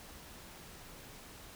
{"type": "silence", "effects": ["pink hiss -52 dBFS RMS until 1.55 s"]}